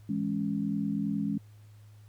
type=chord; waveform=sine; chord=C# minor; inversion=first; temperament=equal; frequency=164.81 / 207.7 / 277.2 Hz; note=E3 / G#3 / C#4; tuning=0 / 0 / 0 cents; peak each=-35 / -30 / -33 dBFS; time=0.09-1.38 s; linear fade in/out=5 ms; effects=added 105 Hz sine -50 dBFS peak until 2.08 s + pink hiss -66 dBFS RMS until 2.08 s